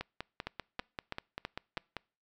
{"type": "two click trains", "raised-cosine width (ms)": 0.3, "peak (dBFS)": [-20, -21], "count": [5, 11], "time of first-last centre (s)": [[0.47, 1.777], [0.01, 1.967]], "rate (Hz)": [3.06, 5.11], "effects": ["noise-tail reverb RT60 0.4 s tail -26 dB re dry"]}